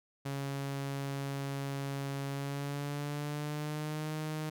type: tone with pitch glide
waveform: sawtooth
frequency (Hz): 138.7 to 154.79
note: C#3 to D#3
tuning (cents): +1 to -9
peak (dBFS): -31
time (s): 0.25-4.5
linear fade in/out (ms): 10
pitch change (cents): +190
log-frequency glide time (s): 2.28-4.13
effects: none